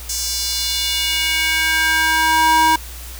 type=tone with high-pass filter sweep; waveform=square; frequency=319.2 Hz; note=D#4; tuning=44 cents sharp; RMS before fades=-17 dBFS; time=0.09-2.76 s; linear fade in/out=5 ms; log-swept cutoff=6300 to 790 Hz; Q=2.2; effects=added 60 Hz sine -32 dBFS peak until 3.19 s + white hiss -36 dBFS RMS until 3.19 s